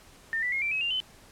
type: tone with pitch steps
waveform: sine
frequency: 1809 / 1972.7 / 2151 / 2346 / 2558 / 2790 / 3042 Hz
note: A6 / B6 / C7 / D7 / D#7 / F7 / F#7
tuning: +48 / -2 / +47 / -2 / +47 / -2 / +47 cents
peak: -26 dBFS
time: 0.33-1.002 s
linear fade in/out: 0 ms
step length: 96 ms
effects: pink hiss -54 dBFS RMS until 1.31 s + low-pass 12000 Hz 12 dB/octave